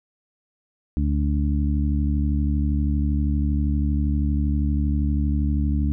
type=harmonic tone; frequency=72.6 Hz; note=D2; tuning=19 cents flat; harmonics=1 / 2 / 3 / 4; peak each=-20 / -28 / -27 / -29 dBFS; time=0.97-5.92 s; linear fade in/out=0 ms; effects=none